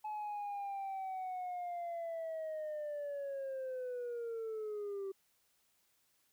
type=linear sweep; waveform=sine; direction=down; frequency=857 to 384.9 Hz; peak=-36 dBFS; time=0.04-5.12 s; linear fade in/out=10 ms; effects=tanh soft clip ceiling -37 dBFS + white hiss -75 dBFS RMS until 6.32 s